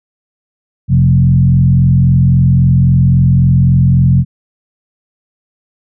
sine tone with frequency modulation, 130.81 Hz, C3, in tune, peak -5 dBFS, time 0.88-4.25 s, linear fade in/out 50 ms, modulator 43.7 Hz, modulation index 1, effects none

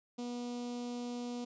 sawtooth tone with notch filter, 242.5 Hz, B3, 31 cents flat, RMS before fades -40 dBFS, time 0.18-1.45 s, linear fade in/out 10 ms, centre 1700 Hz, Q 0.59, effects resampled to 16000 Hz

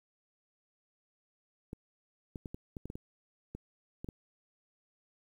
clicks, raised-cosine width 3 ms, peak -28 dBFS, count 11, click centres 1.731 / 2.358 / 2.458 / 2.545 / 2.768 / 2.856 / 2.901 / 2.955 / 3.55 / 4.045 / 4.088 s, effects 10-bit

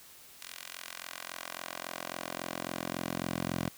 10% pulse tone with high-pass filter sweep, 43.65 Hz, F1, in tune, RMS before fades -39 dBFS, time 0.4-3.7 s, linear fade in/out 20 ms, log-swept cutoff 2500 to 140 Hz, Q 0.72, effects white hiss -54 dBFS RMS until 3.77 s

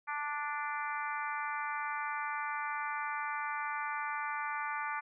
harmonic tone, 293.7 Hz, D4, in tune, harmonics 3 / 4 / 5 / 6 / 7 / 8, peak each -39 / -39 / -41 / -44 / -44 / -46 dBFS, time 0.07-5.01 s, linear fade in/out 20 ms, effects none

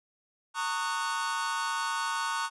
45% pulse chord, D# minor seventh, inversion second, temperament equal with one note detuned, 913.1 / 1108.7 / 1244.5 / 1480 Hz, A#5 / C#6 / D#6 / F#6, -36 / 0 / 0 / 0 cents, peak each -34 / -34 / -37 / -35 dBFS, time 0.54-2.5 s, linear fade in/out 50 ms, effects resampled to 24000 Hz

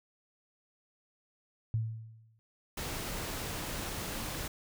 sine tone with exponential decay, 111.7 Hz, A2, 27 cents sharp, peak -26 dBFS, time 1.74-2.39 s, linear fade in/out 0 ms, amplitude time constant 140 ms
pink noise, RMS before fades -38 dBFS, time 2.77-4.48 s, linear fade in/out 5 ms
effects none

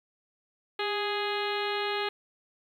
harmonic tone with a mistuned harmonic, 415.5 Hz, G#4, 1 cent sharp, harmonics 1 / 2 / 3 / 4 / 5 / 6 / 7 / 8 / 9 / 10, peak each -32 / -35 / -37 / -38 / -39 / -40 / -40 / -41 / -42 / -42 dBFS, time 0.79-2.09 s, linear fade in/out 5 ms, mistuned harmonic 1, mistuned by -45 cents, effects 10-bit

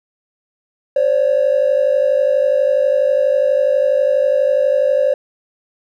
triangle ring-modulated tone, 553 Hz, C#5, 4 cents flat, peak -5 dBFS, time 0.96-5.14 s, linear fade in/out 2 ms, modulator 26.1 Hz, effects tanh soft clip ceiling -7 dBFS

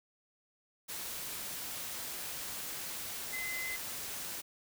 sine tone in noise, 2046 Hz, C7, 39 cents flat, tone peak -37 dBFS, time 3.32-3.77 s, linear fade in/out 20 ms, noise white, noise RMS -41 dBFS, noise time 0.88-4.42 s, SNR +1 dB, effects none

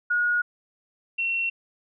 sine tone pair in turn, 1445 / 2721 Hz, F#6 / F7, -41 / -46 cents, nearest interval major seventh, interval 1095 cents, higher second, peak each -20 / -23 dBFS, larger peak first, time 0.1-0.42 / 1.18-1.5 s, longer neither, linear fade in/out 10 ms, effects none

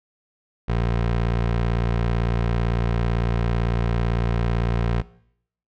20% pulse tone, 57.9 Hz, A#1, 11 cents flat, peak -15 dBFS, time 0.68-5.02 s, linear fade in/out 10 ms, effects noise-tail reverb RT60 0.7 s tail -20 dB re dry + low-pass 3000 Hz 12 dB/octave

